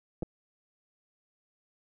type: clicks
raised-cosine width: 2 ms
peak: -22 dBFS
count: 2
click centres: 0.224 / 0.23 s
effects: none